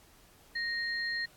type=tone pair together; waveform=sine; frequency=1865 / 4211 Hz; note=A#6 / C8; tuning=0 / +10 cents; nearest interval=octave + major second; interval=1410 cents; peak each=-32 / -38 dBFS; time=0.55-1.26 s; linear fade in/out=10 ms; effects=pink hiss -60 dBFS RMS until 1.36 s + AAC 64 kbps